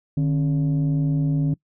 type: tone pair together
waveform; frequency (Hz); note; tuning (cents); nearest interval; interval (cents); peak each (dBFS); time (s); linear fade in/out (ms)
sine; 150.94 / 272.3; D3 / C#4; +48 / -31; minor seventh; 1021; -17 / -23; 0.17-1.54; 5
effects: noise-tail reverb RT60 0.1 s tail -23 dB re dry + tanh soft clip ceiling -15 dBFS